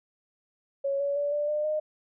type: tone with pitch steps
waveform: sine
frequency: 554 / 565.3 / 576.9 / 588.6 / 600.7 / 612.9 Hz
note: C#5 / C#5 / D5 / D5 / D5 / D#5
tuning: -1 / +34 / -31 / +4 / +39 / -26 cents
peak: -25 dBFS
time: 0.84-1.8 s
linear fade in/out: 10 ms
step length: 160 ms
effects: none